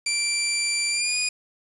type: tone with pitch glide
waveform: 15% pulse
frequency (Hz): 2349 to 2463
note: D7 to D#7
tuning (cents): 0 to -18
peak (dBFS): -15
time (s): 0.06-1.29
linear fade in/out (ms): 5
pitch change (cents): +82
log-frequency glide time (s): 0.9-1.17
effects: resampled to 24000 Hz + 7-bit